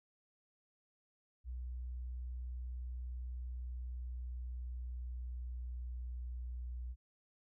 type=tone with pitch glide; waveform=sine; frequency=61.74 to 61.1 Hz; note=B1 to B1; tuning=0 to -18 cents; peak=-40 dBFS; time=1.44-6.96 s; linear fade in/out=50 ms; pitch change=-18 cents; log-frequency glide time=3.27-6.23 s; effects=none